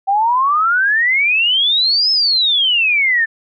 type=exponential two-way sweep; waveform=sine; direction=up then down; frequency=766 to 5250 to 1755 Hz; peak=-11 dBFS; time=0.07-3.26 s; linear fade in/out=20 ms; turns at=2.11 s; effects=none